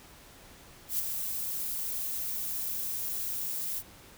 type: noise with ADSR envelope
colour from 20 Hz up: violet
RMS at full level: -28 dBFS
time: 0.88-3.83 s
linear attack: 110 ms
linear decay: 12 ms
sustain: -6 dB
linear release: 52 ms
effects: pink hiss -53 dBFS RMS until 4.17 s